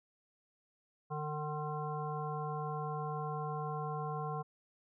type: harmonic tone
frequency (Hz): 151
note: D3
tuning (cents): +48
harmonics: 1 / 3 / 5 / 7 / 9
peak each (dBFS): -39 / -43 / -42 / -42 / -51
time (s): 1.1-4.43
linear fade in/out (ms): 20
effects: none